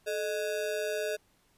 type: ring-modulated tone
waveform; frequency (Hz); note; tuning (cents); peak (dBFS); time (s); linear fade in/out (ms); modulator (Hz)
square; 523.3; C5; 0; -28; 0.06-1.17; 20; 92.1
effects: pink hiss -68 dBFS RMS until 1.57 s + resampled to 32000 Hz